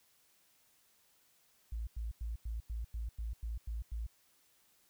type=tone bursts; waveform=sine; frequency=56.2 Hz; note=A1; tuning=37 cents sharp; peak=-36 dBFS; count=10; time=1.72-4.066 s; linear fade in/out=5 ms; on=150 ms; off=94 ms; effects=white hiss -70 dBFS RMS until 4.89 s